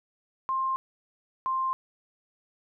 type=tone pair in turn; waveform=sine; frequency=1057 / 1049.7 Hz; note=C6 / C6; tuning=+17 / +5 cents; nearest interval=unison; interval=12 cents; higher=first; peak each=-25 dBFS; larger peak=neither; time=0.49-0.76 / 1.46-1.73 s; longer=neither; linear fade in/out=0 ms; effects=none